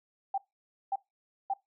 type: tone bursts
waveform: sine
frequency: 784 Hz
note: G5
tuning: in tune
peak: -27 dBFS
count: 3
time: 0.34-1.537 s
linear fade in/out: 5 ms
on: 39 ms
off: 540 ms
effects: noise-tail reverb RT60 0.2 s tail -21 dB re dry